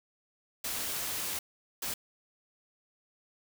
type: noise bursts at uneven times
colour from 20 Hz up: white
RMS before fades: -35 dBFS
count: 2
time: 0.64-1.39 / 1.82-1.94 s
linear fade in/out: 5 ms
effects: none